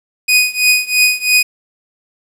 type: tone with tremolo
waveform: sawtooth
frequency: 2488 Hz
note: D#7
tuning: 1 cent flat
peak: -3 dBFS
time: 0.28-1.43 s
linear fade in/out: 10 ms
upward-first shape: triangle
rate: 3 Hz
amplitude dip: 95%
effects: resampled to 32000 Hz + 7-bit